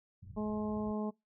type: low-pass noise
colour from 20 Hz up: pink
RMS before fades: -47 dBFS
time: 0.22-0.93 s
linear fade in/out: 10 ms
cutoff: 140 Hz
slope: 24 dB/octave
type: harmonic tone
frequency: 212.4 Hz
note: G#3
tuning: 39 cents sharp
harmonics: 1 / 2 / 3 / 4 / 5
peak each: -34 / -40 / -44 / -46 / -48 dBFS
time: 0.36-1.11 s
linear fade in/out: 20 ms
effects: noise-tail reverb RT60 0.2 s tail -25 dB re dry + high-pass 60 Hz 12 dB/octave